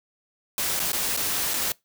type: noise with dropouts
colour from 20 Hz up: white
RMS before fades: -26 dBFS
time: 0.58-1.72 s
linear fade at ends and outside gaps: 1 ms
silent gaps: 0.794-0.8 / 0.919-0.931 / 1.165-1.173 / 1.536-1.54 s
effects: noise-tail reverb RT60 0.2 s tail -24 dB re dry